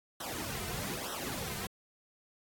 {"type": "noise with flanger", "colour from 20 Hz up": "pink", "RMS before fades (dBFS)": -39, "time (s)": [0.2, 1.67], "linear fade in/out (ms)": 5, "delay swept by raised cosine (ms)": [0.43, 3.63], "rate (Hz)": 1.1, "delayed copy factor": -0.9, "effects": ["AAC 64 kbps"]}